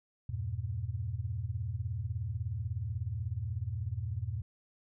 sine chord, E diminished, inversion none, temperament just, 82.41 / 98.89 / 118.67 Hz, E2 / G2 / Bb2, 0 / +16 / +31 cents, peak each -39 / -37 / -37 dBFS, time 0.29-4.42 s, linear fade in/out 5 ms, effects none

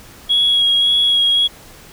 sine tone with vibrato, 3322 Hz, G#7, in tune, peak -10 dBFS, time 0.29-1.48 s, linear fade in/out 20 ms, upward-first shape sine, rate 1.8 Hz, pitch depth 16 cents each way, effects tanh soft clip ceiling -7 dBFS + pink hiss -41 dBFS RMS until 1.92 s

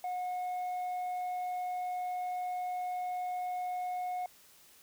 sine tone with tanh clipping, 726 Hz, F#5, 33 cents flat, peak -34 dBFS, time 0.04-4.26 s, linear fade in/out 2 ms, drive 3 dB, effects white hiss -60 dBFS RMS until 4.82 s

